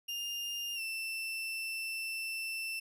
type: tone with pitch glide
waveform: 35% pulse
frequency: 2812 to 2670 Hz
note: F7 to E7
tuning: +11 to +22 cents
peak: -34 dBFS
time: 0.08-2.8 s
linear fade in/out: 10 ms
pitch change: -89 cents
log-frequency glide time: 0.75-0.81 s
effects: none